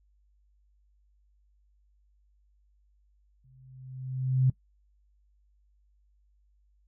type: tone with exponential growth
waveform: sine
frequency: 130 Hz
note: C3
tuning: 11 cents flat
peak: -18 dBFS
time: 3.44-4.5 s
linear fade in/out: 5 ms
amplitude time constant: 230 ms
effects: noise-tail reverb RT60 0.1 s tail -20 dB re dry + added 50 Hz sine -63 dBFS peak until 6.87 s